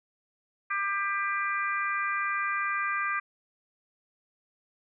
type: harmonic tone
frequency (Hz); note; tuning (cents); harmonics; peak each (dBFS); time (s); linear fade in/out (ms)
397.5; G4; +24; 3 / 4 / 5 / 6; -30 / -32 / -34 / -36; 0.7-3.2; 10
effects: none